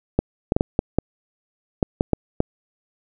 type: clicks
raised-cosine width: 2 ms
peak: -3 dBFS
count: 10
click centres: 0.19 / 0.521 / 0.565 / 0.609 / 0.791 / 0.986 / 1.828 / 2.009 / 2.133 / 2.404 s
effects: none